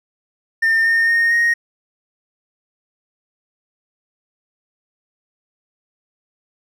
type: tone with pitch steps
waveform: triangle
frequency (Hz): 1808 / 1828 / 1848.1 / 1868.5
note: A6 / A#6 / A#6 / A#6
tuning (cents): +47 / -34 / -15 / +4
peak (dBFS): -10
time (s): 0.62-1.54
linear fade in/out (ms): 10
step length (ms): 230
effects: tanh soft clip ceiling -7 dBFS